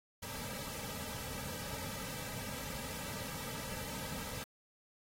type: noise with comb filter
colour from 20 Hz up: pink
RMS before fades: -43 dBFS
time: 0.22-4.44 s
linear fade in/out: 10 ms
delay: 2.8 ms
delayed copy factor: -0.85
effects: AAC 48 kbps